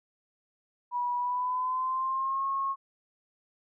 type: tone with pitch glide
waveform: sine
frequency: 975 to 1088.1 Hz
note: B5 to C#6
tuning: -23 to -33 cents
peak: -27 dBFS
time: 0.91-2.76 s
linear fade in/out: 50 ms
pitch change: +190 cents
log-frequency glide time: 1.17-2.46 s
effects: none